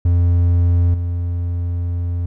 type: tone with level steps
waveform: triangle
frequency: 87 Hz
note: F2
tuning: 6 cents flat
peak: -9 / -16 dBFS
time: 0.05-2.26 s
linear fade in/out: 5 ms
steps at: 0.94 s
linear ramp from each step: 2 ms
effects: none